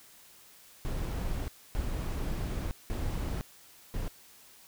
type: noise bursts at uneven times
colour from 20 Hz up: brown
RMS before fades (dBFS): -33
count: 4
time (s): 0.85-1.48 / 1.75-2.71 / 2.9-3.41 / 3.94-4.08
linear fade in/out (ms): 0
effects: white hiss -56 dBFS RMS until 4.67 s